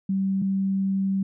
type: tone pair in turn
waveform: sine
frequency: 192.9 / 193.65 Hz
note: G3 / G3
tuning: -28 / -21 cents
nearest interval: unison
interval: 7 cents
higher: second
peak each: -21 / -21 dBFS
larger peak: neither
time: 0.09-0.42 / 0.42-1.23 s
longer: second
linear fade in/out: 5 ms
effects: none